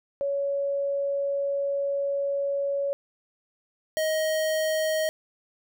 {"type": "tone pair in turn", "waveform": ["sine", "square"], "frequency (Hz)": [560, 628.6], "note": ["C#5", "D#5"], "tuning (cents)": [18, 18], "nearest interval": "major second", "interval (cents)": 200, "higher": "second", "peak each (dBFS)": -24, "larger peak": "neither", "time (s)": [[0.21, 2.93], [3.97, 5.09]], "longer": "first", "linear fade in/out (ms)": 0, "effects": []}